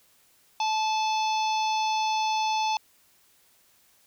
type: harmonic tone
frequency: 870 Hz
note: A5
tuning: 20 cents flat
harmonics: 1 / 3 / 4 / 5 / 6 / 7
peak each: -24 / -34 / -36 / -38 / -40 / -41 dBFS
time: 0.6-2.77 s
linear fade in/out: 2 ms
effects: white hiss -62 dBFS RMS until 4.06 s